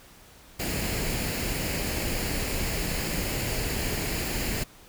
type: noise with comb filter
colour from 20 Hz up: pink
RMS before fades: -29 dBFS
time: 0.59-4.64 s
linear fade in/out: 10 ms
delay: 0.42 ms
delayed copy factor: +0.5
effects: pink hiss -52 dBFS RMS until 4.88 s